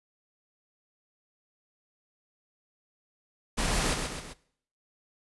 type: noise with echo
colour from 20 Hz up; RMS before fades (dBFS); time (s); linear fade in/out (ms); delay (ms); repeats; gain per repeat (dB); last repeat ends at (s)
pink; -28; 3.57-3.95; 20; 130; 3; -5; 4.34
effects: noise-tail reverb RT60 0.6 s tail -19 dB re dry + resampled to 24000 Hz